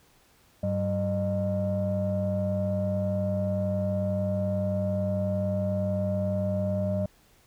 sine tone cluster, 99.2 / 190.4 / 609 Hz, G2 / F#3 / D#5, +21 / +50 / -37 cents, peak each -28 dBFS, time 0.63-7.06 s, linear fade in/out 5 ms, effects tanh soft clip ceiling -19 dBFS + pink hiss -61 dBFS RMS until 7.46 s

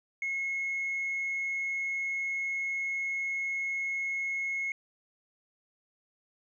triangle tone with tanh clipping, 2172 Hz, C#7, 36 cents flat, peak -30 dBFS, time 0.22-4.72 s, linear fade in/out 2 ms, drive 5 dB, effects resampled to 16000 Hz

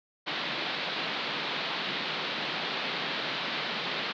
white band-pass noise, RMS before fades -33 dBFS, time 0.26-4.13 s, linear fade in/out 20 ms, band 140 to 4200 Hz, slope 48 dB/octave, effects none

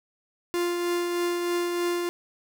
45% pulse tone with tremolo, 349.2 Hz, F4, in tune, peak -23 dBFS, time 0.54-2.09 s, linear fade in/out 0 ms, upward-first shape triangle, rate 3.2 Hz, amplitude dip 35%, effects none

